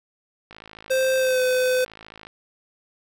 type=click train; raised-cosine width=0.3 ms; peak=-25 dBFS; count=96; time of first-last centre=0.51-2.269 s; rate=54 Hz
type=tone with pitch glide; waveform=square; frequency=523.3 to 507.8 Hz; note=C5 to B4; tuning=0 to +48 cents; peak=-19 dBFS; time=0.9-1.85 s; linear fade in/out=10 ms; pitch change=-52 cents; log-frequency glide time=1.17-1.42 s
effects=none